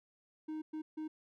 triangle tone bursts at uneven times, 311.1 Hz, D#4, in tune, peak -36 dBFS, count 3, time 0.48-0.62 / 0.73-0.82 / 0.97-1.08 s, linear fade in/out 10 ms, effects none

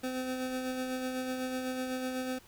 25% pulse tone with tremolo, 256.7 Hz, C4, 33 cents flat, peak -28 dBFS, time 0.03-2.39 s, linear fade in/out 10 ms, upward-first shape sine, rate 8 Hz, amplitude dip 35%, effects pink hiss -58 dBFS RMS until 2.47 s

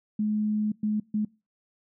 sine tone bursts at uneven times, 212.3 Hz, G#3, 38 cents sharp, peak -23 dBFS, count 3, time 0.19-0.72 / 0.83-1 / 1.14-1.25 s, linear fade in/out 5 ms, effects noise-tail reverb RT60 0.3 s tail -24 dB re dry

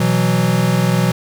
square chord, B suspended fourth, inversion none, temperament equal, 123.47 / 164.81 / 185 Hz, B2 / E3 / F#3, 0 / 0 / 0 cents, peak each -18 dBFS, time 0-1.12 s, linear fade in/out 5 ms, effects none

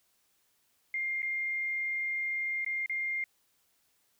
sine tone with dropouts, 2113 Hz, C7, 16 cents sharp, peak -30 dBFS, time 0.94-3.24 s, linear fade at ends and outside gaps 2 ms, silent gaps 1.22-1.228 / 2.647-2.663 / 2.861-2.896 s, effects white hiss -72 dBFS RMS until 4.19 s

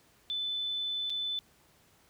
sine tone with dropouts, 3509 Hz, A7, 5 cents flat, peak -31 dBFS, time 0.3-1.39 s, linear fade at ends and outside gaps 0 ms, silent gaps 1.097-1.102 s, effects pink hiss -64 dBFS RMS until 2.09 s + high-pass 60 Hz 12 dB/octave

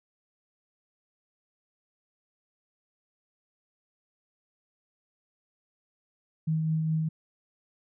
sine tone with tremolo, 158.5 Hz, D#3, 32 cents sharp, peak -23 dBFS, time 6.47-7.09 s, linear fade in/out 10 ms, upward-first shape triangle, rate 4.8 Hz, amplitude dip 30%, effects none

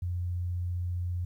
sine tone, 88.5 Hz, F2, 23 cents sharp, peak -29 dBFS, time 0.02-1.25 s, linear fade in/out 5 ms, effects 11-bit

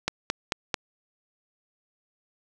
click train, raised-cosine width 0.2 ms, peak -7 dBFS, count 4, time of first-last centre 0.08-0.742 s, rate 4.53 Hz, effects none

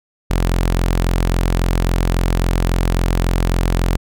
sawtooth tone, 43.65 Hz, F1, in tune, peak -10 dBFS, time 0.3-3.97 s, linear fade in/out 10 ms, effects none

